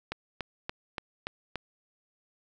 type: click train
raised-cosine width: 0.3 ms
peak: -17 dBFS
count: 6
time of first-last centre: 0.12-1.557 s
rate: 3.48 Hz
effects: none